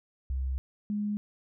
sine tone pair in turn, 65.6 / 207.6 Hz, C2 / G#3, +5 / 0 cents, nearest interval octave + minor sixth, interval 1995 cents, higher second, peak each -28 dBFS, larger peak neither, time 0.3-0.58 / 0.9-1.17 s, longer first, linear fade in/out 0 ms, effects none

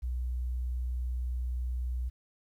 sine tone, 61.74 Hz, B1, in tune, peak -30 dBFS, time 0.02-2.1 s, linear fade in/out 20 ms, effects 11-bit

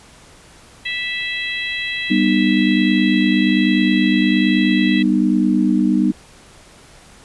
harmonic tone, 657 Hz, E5, 6 cents flat, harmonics 3 / 4 / 5 / 6, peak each -24 / -26 / -28 / -30 dBFS, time 0.85-5.03 s, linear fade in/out 10 ms
sine chord, G augmented, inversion none, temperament just, 196 / 245 / 306.2 Hz, G3 / B3 / D#4, 0 / -14 / -28 cents, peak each -17 dBFS, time 2.1-6.12 s, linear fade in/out 10 ms
effects pink hiss -45 dBFS RMS until 7.24 s + resampled to 24000 Hz

